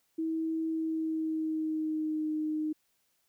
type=tone with pitch glide; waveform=sine; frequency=322.3 to 308.5 Hz; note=E4 to D#4; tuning=-39 to -15 cents; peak=-29 dBFS; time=0.18-2.73 s; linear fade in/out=10 ms; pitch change=-76 cents; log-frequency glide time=0.68-2.31 s; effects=white hiss -74 dBFS RMS until 3.28 s